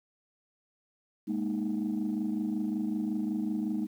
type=chord; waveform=sine; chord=Ab suspended second; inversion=none; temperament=equal; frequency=207.7 / 233.1 / 311.1 Hz; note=Ab3 / Bb3 / Eb4; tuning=0 / 0 / 0 cents; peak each=-31 / -33 / -32 dBFS; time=1.27-3.87 s; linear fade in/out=20 ms; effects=tanh soft clip ceiling -23 dBFS + 10-bit